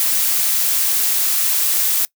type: noise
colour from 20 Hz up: blue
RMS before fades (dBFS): -17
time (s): 0-2.05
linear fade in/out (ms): 0
effects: noise-tail reverb RT60 0.1 s tail -23 dB re dry